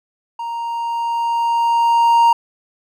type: tone with level ramp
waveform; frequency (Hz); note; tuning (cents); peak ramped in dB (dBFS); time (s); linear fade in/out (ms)
triangle; 932.3; A#5; 0; -21 to -6; 0.39-2.33; 5
effects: none